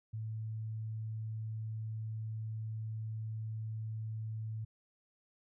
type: tone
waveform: sine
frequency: 110 Hz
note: A2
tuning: in tune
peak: -37 dBFS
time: 0.13-4.65 s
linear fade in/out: 10 ms
effects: none